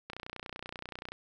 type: click train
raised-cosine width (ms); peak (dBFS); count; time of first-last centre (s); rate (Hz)
0.3; -24; 32; 0.1-1.12; 30.4
effects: none